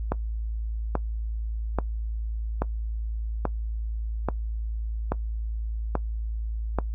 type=click train; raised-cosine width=1 ms; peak=-10 dBFS; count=9; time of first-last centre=0.12-6.787 s; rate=1.2 Hz; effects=noise-tail reverb RT60 0.1 s tail -19 dB re dry + added 55 Hz sine -27 dBFS peak until 6.94 s